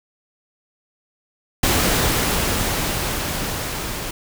pink noise with level ramp, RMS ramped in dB -17 to -28 dBFS, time 1.63-4.11 s, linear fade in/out 5 ms, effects none

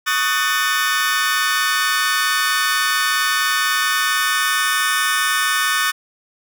sawtooth chord, D# half-diminished seventh, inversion third, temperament just, 1120.1 / 1244.5 / 1493.4 / 1792.1 Hz, C#6 / D#6 / F#6 / A6, +18 / 0 / +16 / +31 cents, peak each -20 / -19 / -18 / -17 dBFS, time 0.06-5.92 s, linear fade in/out 20 ms, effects none

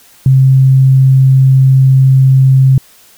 sine tone, 132.8 Hz, C3, 26 cents sharp, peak -3 dBFS, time 0.26-2.78 s, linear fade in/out 2 ms, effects white hiss -43 dBFS RMS until 3.17 s

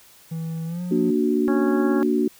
triangle tone with pitch glide, 162.9 to 178.67 Hz, E3 to F3, -20 to +40 cents, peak -24 dBFS, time 0.31-1.11 s, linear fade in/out 10 ms, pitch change +160 cents, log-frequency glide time 0.66-0.82 s
sine chord, Bb augmented, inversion none, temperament equal, 233.1 / 293.7 / 370 Hz, Bb3 / D4 / F#4, 0 / 0 / 0 cents, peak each -22 dBFS, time 0.91-2.28 s, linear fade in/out 5 ms
harmonic tone, 276.2 Hz, C#4, 6 cents flat, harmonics 1 / 2 / 3 / 4 / 5 / 6, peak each -28 / -31 / -33 / -34 / -35 / -36 dBFS, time 1.48-2.03 s, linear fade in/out 0 ms
effects white hiss -51 dBFS RMS until 2.39 s

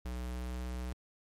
square tone with pitch glide, 61.6 to 62.06 Hz, B1 to B1, -4 to +9 cents, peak -37 dBFS, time 0.05-0.93 s, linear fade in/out 5 ms, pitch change +13 cents, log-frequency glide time 0.29-0.58 s, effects MP3 64 kbps

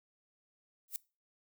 violet noise with exponential growth, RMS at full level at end -32 dBFS, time 0.88-0.96 s, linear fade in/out 0 ms, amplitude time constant 16 ms, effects noise-tail reverb RT60 0.3 s tail -23 dB re dry

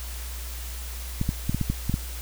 clicks, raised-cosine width 5 ms, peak -11 dBFS, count 8, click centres 1.214 / 1.291 / 1.495 / 1.546 / 1.613 / 1.7 / 1.896 / 1.941 s, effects added 60 Hz sine -33 dBFS peak until 2.21 s + white hiss -40 dBFS RMS until 2.21 s

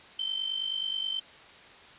sine tone with amplitude modulation, 3100 Hz, G7, 20 cents flat, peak -26 dBFS, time 0.19-1.2 s, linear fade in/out 5 ms, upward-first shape sine, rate 49.4 Hz, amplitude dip 70%, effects white hiss -51 dBFS RMS until 1.98 s + resampled to 8000 Hz

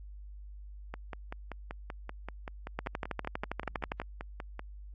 two click trains, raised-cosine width 0.5 ms, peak -18 / -24 dBFS, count 16 / 20, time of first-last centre 2.79-4 / 0.94-4.594 s, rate 12.4 / 5.2 Hz, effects added 50 Hz sine -44 dBFS peak until 4.94 s + AAC 32 kbps

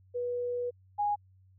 sine tone pair in turn, 487.8 / 825.4 Hz, B4 / G#5, -21 / -11 cents, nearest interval major sixth, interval 910 cents, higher second, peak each -30 / -26 dBFS, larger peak second, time 0.14-0.71 / 0.98-1.16 s, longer first, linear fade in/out 20 ms, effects added 94 Hz sine -58 dBFS peak until 1.58 s

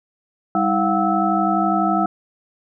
sine tone cluster, 198.4 / 320.8 / 700 / 752 / 1306 Hz, G3 / E4 / F5 / F#5 / E6, +21 / -47 / +4 / +28 / -17 cents, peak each -22 dBFS, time 0.55-2.06 s, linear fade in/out 2 ms, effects none

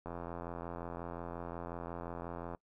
click train, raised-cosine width 1 ms, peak -28 dBFS, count 214, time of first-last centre 0.06-2.548 s, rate 85.6 Hz, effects noise-tail reverb RT60 0.1 s tail -23 dB re dry

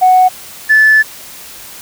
sine tone pair in turn, 740 / 1741.3 Hz, F#5 / A6, 0 / -18 cents, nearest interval octave + minor third, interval 1482 cents, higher second, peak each -3 dBFS, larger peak neither, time 0.01-0.29 / 0.69-1.03 s, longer second, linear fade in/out 20 ms, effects tanh soft clip ceiling 0 dBFS + white hiss -32 dBFS RMS until 1.81 s

